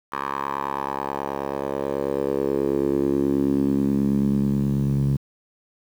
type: tone with band-pass filter sweep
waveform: 10% pulse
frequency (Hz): 69.3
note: C#2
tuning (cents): 0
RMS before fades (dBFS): -23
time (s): 0.12-5.17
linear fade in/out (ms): 10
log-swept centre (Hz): 1200 to 140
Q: 3
effects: 8-bit